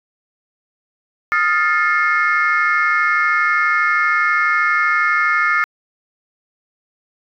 sine chord, F dominant seventh, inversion third, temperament equal with one note detuned, 1244.5 / 1396.9 / 1760 / 2147 Hz, Eb6 / F6 / A6 / C7, 0 / 0 / 0 / +44 cents, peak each -18 dBFS, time 1.32-5.64 s, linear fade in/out 0 ms, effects tanh soft clip ceiling -6 dBFS

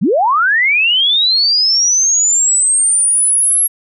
sine linear sweep, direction up, 139 to 11310 Hz, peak -9 dBFS, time 0.01-3.68 s, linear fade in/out 20 ms, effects none

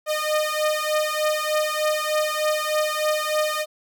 sawtooth beating tone pair, 610 / 613.3 Hz, D#5 / D#5, -34 / -25 cents, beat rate 3.3 Hz, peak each -20 dBFS, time 0.06-3.66 s, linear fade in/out 50 ms, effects none

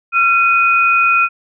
sine tone pair together, 1368.2 / 2489 Hz, F6 / D#7, -36 / 0 cents, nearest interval minor seventh, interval 1036 cents, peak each -12 dBFS, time 0.12-1.29 s, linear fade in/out 50 ms, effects none

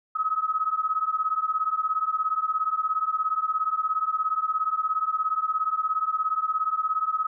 sine beating tone pair, 1268 / 1285 Hz, D#6 / E6, +32 / -45 cents, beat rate 17 Hz, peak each -26 dBFS, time 0.15-7.27 s, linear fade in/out 10 ms, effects none

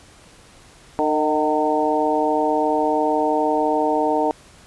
harmonic tone with a mistuned harmonic, 151.9 Hz, D#3, 41 cents flat, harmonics 2 / 3 / 4 / 5 / 6, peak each -23 / -23 / -23 / -23 / -23 dBFS, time 0.99-4.31 s, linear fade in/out 0 ms, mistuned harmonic 4, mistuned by +39 cents, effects pink hiss -48 dBFS RMS until 4.66 s + resampled to 24000 Hz

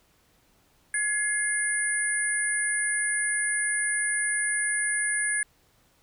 sine tone cluster, 1687 / 2113 / 9410 Hz, G#6 / C7 / D9, +27 / +16 / +2 cents, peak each -27 / -34 / -27 dBFS, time 0.94-5.43 s, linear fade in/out 2 ms, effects pink hiss -64 dBFS RMS until 6.02 s

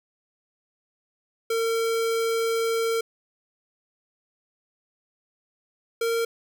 square tone pair in turn, 455.6 / 460.6 Hz, A#4 / A#4, -40 / -21 cents, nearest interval unison, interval 19 cents, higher second, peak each -23 dBFS, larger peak neither, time 1.5-3.01 / 6.01-6.25 s, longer first, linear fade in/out 5 ms, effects none

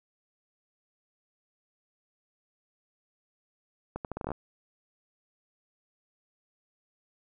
accelerating click train, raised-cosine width 1 ms, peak -20 dBFS, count 10, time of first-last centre 3.96-4.317 s, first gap 88 ms, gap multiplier 0.78, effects none

